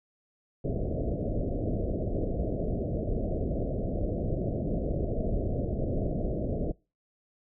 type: low-pass noise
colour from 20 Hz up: pink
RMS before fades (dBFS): -30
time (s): 0.64-6.72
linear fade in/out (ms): 10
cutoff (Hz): 670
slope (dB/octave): 96
effects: noise-tail reverb RT60 0.3 s tail -24 dB re dry